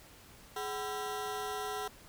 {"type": "ring-modulated tone", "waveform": "25% pulse", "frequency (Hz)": 587.3, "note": "D5", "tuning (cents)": 0, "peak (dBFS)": -29, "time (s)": [0.56, 1.88], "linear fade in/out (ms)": 5, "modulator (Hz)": 168, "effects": ["pink hiss -56 dBFS RMS until 2.08 s"]}